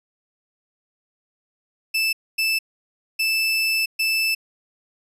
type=tone bursts at uneven times; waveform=30% pulse; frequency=2637 Hz; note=E7; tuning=in tune; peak=-16 dBFS; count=4; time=1.94-2.13 / 2.38-2.59 / 3.19-3.86 / 3.99-4.35 s; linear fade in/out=10 ms; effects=resampled to 32000 Hz